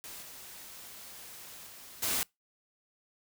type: noise with level steps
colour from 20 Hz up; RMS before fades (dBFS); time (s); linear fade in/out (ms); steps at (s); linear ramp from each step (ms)
white; -45 / -48 / -50 / -31; 0.04-2.23; 0; 0.22 / 1.66 / 2.02; 10
effects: noise-tail reverb RT60 0.2 s tail -26 dB re dry